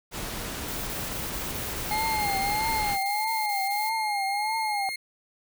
pink noise, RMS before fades -34 dBFS, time 0.11-2.98 s, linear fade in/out 50 ms
violet noise bursts, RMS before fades -37 dBFS, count 15, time 0.68-3.894 s, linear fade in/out 2 ms, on 190 ms, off 26 ms
sine tone with vibrato, 836 Hz, G#5, 11 cents sharp, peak -26 dBFS, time 1.91-4.89 s, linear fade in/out 0 ms, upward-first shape triangle, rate 1.6 Hz, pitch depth 140 cents each way
30% pulse tone with pitch glide, 2120 to 2136 Hz, C7 to C7, +22 to +35 cents, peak -28 dBFS, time 1.91-4.96 s, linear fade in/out 5 ms, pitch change +13 cents, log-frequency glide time 3.53-4.53 s
effects none

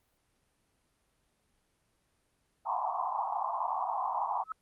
white band-pass noise, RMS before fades -33 dBFS, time 2.65-4.44 s, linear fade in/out 10 ms, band 690 to 1100 Hz, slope 96 dB/octave
sine tone with exponential growth, 1293 Hz, E6, 34 cents flat, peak -29 dBFS, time 4.44-4.52 s, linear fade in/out 2 ms, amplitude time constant 16 ms
effects pink hiss -74 dBFS RMS until 4.61 s + Opus 32 kbps

